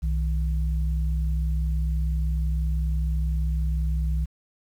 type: tone pair together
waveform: sine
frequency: 63 / 158.75 Hz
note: B1 / D#3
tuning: +35 / +35 cents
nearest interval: octave + major third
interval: 1600 cents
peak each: -22 / -31 dBFS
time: 0.02-4.26 s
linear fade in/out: 20 ms
effects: 9-bit